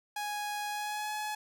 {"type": "tone with pitch glide", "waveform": "sawtooth", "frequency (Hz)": [830.6, 847.6], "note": ["G#5", "G#5"], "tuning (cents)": [0, 35], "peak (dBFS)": -30, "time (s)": [0.16, 1.35], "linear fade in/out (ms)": 5, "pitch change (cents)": 35, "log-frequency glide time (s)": [0.68, 1.12], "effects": []}